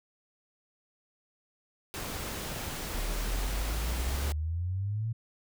pink noise, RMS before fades -37 dBFS, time 1.94-4.32 s, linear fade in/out 0 ms
sine exponential sweep, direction up, 34.65 to 116 Hz, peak -29 dBFS, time 2.94-5.13 s, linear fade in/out 10 ms
effects none

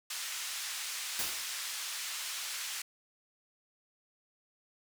white band-pass noise, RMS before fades -39 dBFS, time 0.1-2.82 s, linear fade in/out 5 ms, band 1400 to 7900 Hz, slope 12 dB/octave
white noise with exponential decay, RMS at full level -32 dBFS, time 1.19-1.62 s, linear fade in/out 1 ms, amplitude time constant 92 ms
effects none

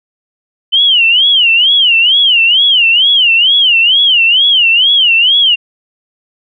sine tone with vibrato, 3000 Hz, F#7, 23 cents sharp, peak -5 dBFS, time 0.72-5.56 s, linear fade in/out 20 ms, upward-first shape sine, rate 2.2 Hz, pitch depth 200 cents each way, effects none

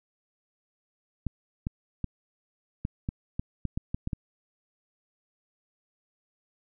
clicks, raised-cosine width 5 ms, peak -17 dBFS, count 11, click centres 1.267 / 1.669 / 2.043 / 2.851 / 3.089 / 3.395 / 3.653 / 3.775 / 3.945 / 4.074 / 4.132 s, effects none

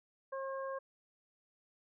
harmonic tone, 538 Hz, C5, 48 cents sharp, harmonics 1 / 2 / 3, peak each -39 / -43 / -50 dBFS, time 0.32-0.79 s, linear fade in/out 10 ms, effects none

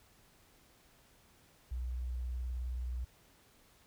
sine tone with vibrato, 61.74 Hz, B1, in tune, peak -35 dBFS, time 1.71-3.05 s, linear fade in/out 10 ms, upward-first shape sine, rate 19 Hz, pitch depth 59 cents each way, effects pink hiss -65 dBFS RMS until 3.86 s

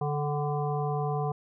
harmonic tone with a mistuned harmonic, 145.9 Hz, D3, 11 cents flat, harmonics 1 / 3 / 5 / 7 / 8, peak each -29 / -33 / -33 / -38 / -43 dBFS, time 0.01-1.32 s, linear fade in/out 5 ms, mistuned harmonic 5, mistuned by +36 cents, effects none

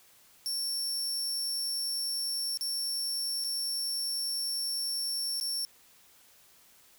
sawtooth tone with dropouts, 5450 Hz, F8, 43 cents flat, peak -28 dBFS, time 0.46-5.65 s, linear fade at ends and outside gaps 0 ms, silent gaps 2.573-2.61 / 3.44-3.445 / 5.4-5.411 s, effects white hiss -60 dBFS RMS until 6.98 s

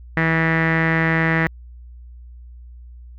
sawtooth tone with low-pass filter, 162.6 Hz, E3, 23 cents flat, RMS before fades -18 dBFS, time 0.17-1.47 s, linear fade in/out 0 ms, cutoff 1900 Hz, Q 7.9, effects added 60 Hz sine -37 dBFS peak until 3.18 s

